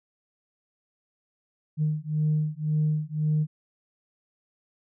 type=beating tone pair; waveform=sine; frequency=152.2 / 154.1 Hz; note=D#3 / D#3; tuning=-38 / -16 cents; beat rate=1.9 Hz; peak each=-25 dBFS; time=1.77-3.47 s; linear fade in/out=50 ms; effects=tanh soft clip ceiling -17 dBFS